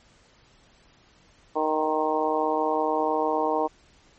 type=harmonic tone with a mistuned harmonic; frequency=155.56 Hz; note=D#3; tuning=in tune; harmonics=2 / 3 / 4 / 5 / 6 / 7; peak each=-30 / -27 / -29 / -28 / -28 / -32 dBFS; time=1.55-3.68 s; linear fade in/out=20 ms; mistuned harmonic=7; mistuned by=-28 cents; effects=pink hiss -58 dBFS RMS until 4.18 s + MP3 32 kbps